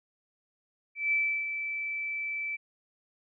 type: tone with ADSR envelope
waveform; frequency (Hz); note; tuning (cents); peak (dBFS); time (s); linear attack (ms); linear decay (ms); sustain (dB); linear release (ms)
sine; 2319; D7; -22; -23; 0.95-2.57; 170; 330; -8; 20
effects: none